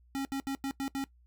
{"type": "tone bursts at uneven times", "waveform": "square", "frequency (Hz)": 272.8, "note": "C#4", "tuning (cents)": -28, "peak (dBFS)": -32, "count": 6, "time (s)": [[0.15, 0.25], [0.32, 0.4], [0.47, 0.55], [0.64, 0.71], [0.8, 0.88], [0.95, 1.04]], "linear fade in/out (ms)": 0, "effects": ["noise-tail reverb RT60 0.1 s tail -19 dB re dry", "added 60 Hz sine -59 dBFS peak until 1.26 s"]}